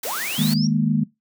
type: high-pass noise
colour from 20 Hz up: white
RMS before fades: -29 dBFS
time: 0.03-0.54 s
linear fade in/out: 5 ms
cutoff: 170 Hz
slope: 12 dB/octave
type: linear sweep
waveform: sine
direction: up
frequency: 398.4 to 5700 Hz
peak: -27 dBFS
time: 0.05-0.67 s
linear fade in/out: 2 ms
type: chord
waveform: sine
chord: D# suspended fourth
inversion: none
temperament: equal with one note detuned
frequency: 155.56 / 207.7 / 233.9 Hz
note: D#3 / G#3 / A#3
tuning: 0 / 0 / +6 cents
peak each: -21 dBFS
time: 0.38-1.04 s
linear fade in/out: 10 ms
effects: noise-tail reverb RT60 0.2 s tail -20 dB re dry